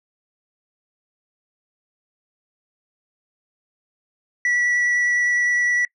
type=tone with vibrato; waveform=sine; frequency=1949 Hz; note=B6; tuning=23 cents flat; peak=-14 dBFS; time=4.45-5.85 s; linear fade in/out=2 ms; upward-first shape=triangle; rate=9.8 Hz; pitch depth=9 cents each way; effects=noise-tail reverb RT60 0.1 s tail -23 dB re dry + tanh soft clip ceiling -16 dBFS